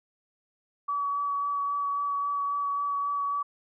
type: tone with vibrato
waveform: sine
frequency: 1139 Hz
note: C#6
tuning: 47 cents sharp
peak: -26 dBFS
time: 0.88-3.43 s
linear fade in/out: 10 ms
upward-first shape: sine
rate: 3.7 Hz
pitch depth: 12 cents each way
effects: none